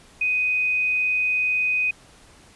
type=tone; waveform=sine; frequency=2499 Hz; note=D#7; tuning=7 cents sharp; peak=-19 dBFS; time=0.21-1.91 s; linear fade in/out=5 ms; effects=pink hiss -51 dBFS RMS until 2.55 s + resampled to 24000 Hz